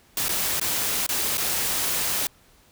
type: noise with dropouts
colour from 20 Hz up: white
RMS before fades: -25 dBFS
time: 0.17-2.27 s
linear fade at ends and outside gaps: 2 ms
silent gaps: 0.284-0.291 / 0.598-0.613 / 1.065-1.09 / 1.373-1.379 s
effects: pink hiss -57 dBFS RMS until 2.71 s